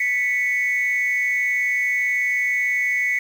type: tone pair together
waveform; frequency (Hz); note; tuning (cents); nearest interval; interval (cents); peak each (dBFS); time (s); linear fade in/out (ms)
sine; 1978.7 / 2217; B6 / C#7; +3 / 0; major second; 197; -20; 0-3.19; 5
effects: tanh soft clip ceiling -13 dBFS + 7-bit